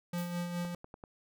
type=tone with tremolo; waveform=square; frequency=174.61 Hz; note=F3; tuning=in tune; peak=-33 dBFS; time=0.13-0.75 s; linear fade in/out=5 ms; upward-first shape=sine; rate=4.8 Hz; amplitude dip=45%
type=noise with exponential decay; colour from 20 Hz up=blue; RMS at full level=-47 dBFS; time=0.18-0.6 s; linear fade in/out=0 ms; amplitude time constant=90 ms
type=click train; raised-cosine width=1 ms; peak=-32 dBFS; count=5; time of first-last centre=0.65-1.038 s; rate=10.3 Hz
effects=none